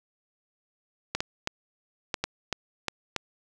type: clicks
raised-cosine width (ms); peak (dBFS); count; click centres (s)
0.2; -10; 8; 1.15 / 1.205 / 1.474 / 2.142 / 2.24 / 2.527 / 2.883 / 3.163
effects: none